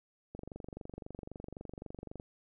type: click train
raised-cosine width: 2 ms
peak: -30 dBFS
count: 45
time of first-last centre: 0.35-2.199 s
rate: 23.8 Hz
effects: none